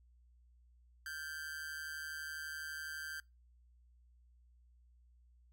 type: tone with amplitude modulation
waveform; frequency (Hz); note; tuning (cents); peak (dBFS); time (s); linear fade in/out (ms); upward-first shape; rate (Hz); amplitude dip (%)
45% pulse; 1569; G6; +1; -39; 1.06-3.2; 2; sine; 152; 70
effects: noise-tail reverb RT60 0.2 s tail -22 dB re dry + added 60 Hz sine -63 dBFS peak until 5.52 s